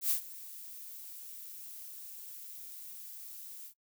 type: noise with ADSR envelope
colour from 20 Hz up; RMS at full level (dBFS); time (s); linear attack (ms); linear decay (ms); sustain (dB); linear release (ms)
violet; -28; 0.01-3.74; 95; 100; -19; 85
effects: noise-tail reverb RT60 0.1 s tail -23 dB re dry